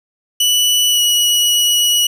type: tone with pitch glide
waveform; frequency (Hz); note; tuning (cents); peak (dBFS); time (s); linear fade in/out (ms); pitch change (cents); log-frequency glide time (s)
sawtooth; 2960 to 2923; F#7 to F#7; 0 to -22; -8; 0.4-2.07; 5; -22; 0.9-1.01
effects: none